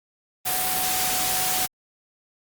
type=tone in noise; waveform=sine; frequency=744 Hz; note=F#5; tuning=9 cents sharp; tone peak=-30 dBFS; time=0.45-1.67 s; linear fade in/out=20 ms; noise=white; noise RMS=-24 dBFS; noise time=0.45-1.67 s; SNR=-9 dB; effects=Opus 32 kbps